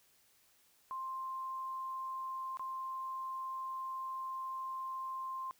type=tone with dropouts; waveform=sine; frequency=1051 Hz; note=C6; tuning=7 cents sharp; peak=-38 dBFS; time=0.91-5.51 s; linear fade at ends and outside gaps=0 ms; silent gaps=2.571-2.595 s; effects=white hiss -69 dBFS RMS until 5.59 s